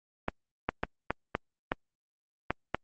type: clicks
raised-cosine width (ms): 0.5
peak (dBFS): -12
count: 8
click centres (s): 0.284 / 0.69 / 0.835 / 1.106 / 1.351 / 1.719 / 2.506 / 2.746
effects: Opus 24 kbps